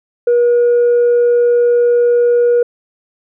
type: tone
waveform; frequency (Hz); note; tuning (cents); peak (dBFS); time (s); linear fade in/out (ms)
sine; 480; B4; -49; -6; 0.27-2.63; 5
effects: tanh soft clip ceiling -6 dBFS

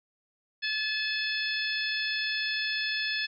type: harmonic tone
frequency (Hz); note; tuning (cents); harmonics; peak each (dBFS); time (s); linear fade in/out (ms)
863; A5; -34; 2 / 3 / 4 / 5 / 6; -32 / -34 / -35 / -36 / -37; 0.62-3.27; 20
effects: none

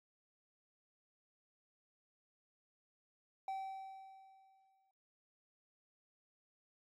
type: tone with exponential decay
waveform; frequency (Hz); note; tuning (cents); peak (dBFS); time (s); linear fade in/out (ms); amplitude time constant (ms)
triangle; 771; G5; -29; -35; 3.48-4.91; 2; 310
effects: noise-tail reverb RT60 0.9 s tail -20 dB re dry + MP3 96 kbps

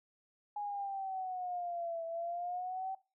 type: exponential two-way sweep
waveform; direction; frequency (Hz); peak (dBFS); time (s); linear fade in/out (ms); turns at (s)
sine; down then up; 832 to 659.3 to 771; -36; 0.56-2.95; 5; 2.05
effects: noise-tail reverb RT60 0.3 s tail -19 dB re dry

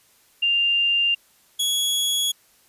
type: tone pair in turn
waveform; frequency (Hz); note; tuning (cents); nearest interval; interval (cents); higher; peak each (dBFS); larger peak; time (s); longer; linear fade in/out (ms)
sine / sawtooth; 2794 / 3350; F7 / G#7; 0 / +14; minor third; 314; second; -17; neither; 0.42-1.15 / 1.59-2.32; neither; 10
effects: white hiss -58 dBFS RMS until 2.68 s + resampled to 32000 Hz

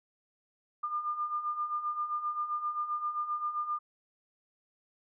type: beating tone pair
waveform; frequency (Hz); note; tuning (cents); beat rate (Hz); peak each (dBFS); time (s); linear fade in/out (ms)
sine; 1200 / 1207.6; D6 / D6; +37 / +48; 7.6; -38 / -32; 0.83-3.79; 10
effects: none

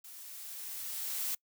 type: noise with level ramp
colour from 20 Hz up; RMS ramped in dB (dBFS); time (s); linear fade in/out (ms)
blue; -50 to -34; 0.04-1.35; 5
effects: noise-tail reverb RT60 0.1 s tail -25 dB re dry

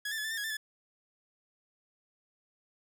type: tone with pitch steps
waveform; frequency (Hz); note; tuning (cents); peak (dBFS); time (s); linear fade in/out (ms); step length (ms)
sawtooth; 1675 / 1780 / 1711 / 1765 / 1803 / 1664 / 1777 / 1720; G#6 / A6 / A6 / A6 / A6 / G#6 / A6 / A6; +14 / +20 / -49 / +5 / +42 / +3 / +17 / -40; -30; 0.05-0.57; 5; 65
effects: none

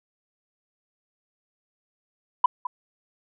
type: tone with echo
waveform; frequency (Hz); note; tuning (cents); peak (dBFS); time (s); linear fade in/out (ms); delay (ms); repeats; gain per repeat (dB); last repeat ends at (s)
sine; 994; B5; +11; -11; 2.44-2.46; 5; 210; 1; -14; 2.67
effects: tanh soft clip ceiling -7 dBFS

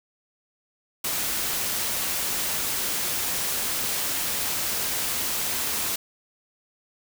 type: noise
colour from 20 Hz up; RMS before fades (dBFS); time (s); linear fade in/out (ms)
white; -27; 1.04-5.96; 5
effects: none

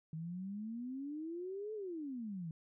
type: exponential two-way sweep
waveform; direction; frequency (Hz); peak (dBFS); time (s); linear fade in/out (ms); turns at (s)
sine; up then down; 155.56 to 440 to 155.56; -40; 0.13-2.51; 2; 1.74
effects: none

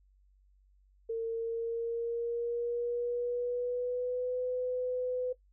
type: tone with pitch glide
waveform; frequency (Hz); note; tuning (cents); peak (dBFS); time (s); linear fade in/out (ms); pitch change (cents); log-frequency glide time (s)
sine; 455.1 to 502.1; A#4 to B4; -42 to +29; -30; 1.09-5.33; 10; +171; 1.26-4.41
effects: noise-tail reverb RT60 0.1 s tail -17 dB re dry + added 48 Hz sine -62 dBFS peak until 5.52 s

